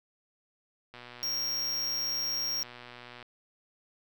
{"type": "click train", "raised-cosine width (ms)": 0.3, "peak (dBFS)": -30, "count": 280, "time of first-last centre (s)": [0.94, 3.227], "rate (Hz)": 122}
{"type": "tone", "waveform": "square", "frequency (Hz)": 5588, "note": "F8", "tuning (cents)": 0, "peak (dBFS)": -30, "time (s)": [1.23, 2.63], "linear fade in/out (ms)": 0}
{"effects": []}